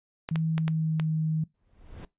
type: clicks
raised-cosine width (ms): 0.3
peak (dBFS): -17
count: 5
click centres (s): 0.289 / 0.358 / 0.58 / 0.68 / 0.998
type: tone with pitch glide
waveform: sine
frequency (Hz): 160.7 to 157.67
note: E3 to D#3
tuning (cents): -44 to +23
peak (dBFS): -24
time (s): 0.31-1.44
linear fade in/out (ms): 5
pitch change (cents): -33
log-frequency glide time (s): 0.5-1.05
type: noise with exponential growth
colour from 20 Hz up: brown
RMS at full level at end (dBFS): -36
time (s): 1.54-2.05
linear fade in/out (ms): 2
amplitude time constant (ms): 110
effects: noise-tail reverb RT60 0.2 s tail -22 dB re dry + resampled to 8000 Hz